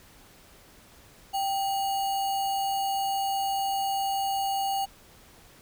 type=tone with sample-and-hold; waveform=sine; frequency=784 Hz; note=G5; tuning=in tune; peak=-25 dBFS; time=1.33-4.86 s; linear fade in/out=20 ms; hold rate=3675 Hz; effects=pink hiss -54 dBFS RMS until 5.61 s